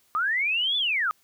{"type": "linear two-way sweep", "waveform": "sine", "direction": "up then down", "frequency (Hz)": [1188, 3520, 1188], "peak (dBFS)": -22, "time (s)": [0.15, 1.11], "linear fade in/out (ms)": 0, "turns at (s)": 0.77, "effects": ["white hiss -64 dBFS RMS until 1.23 s"]}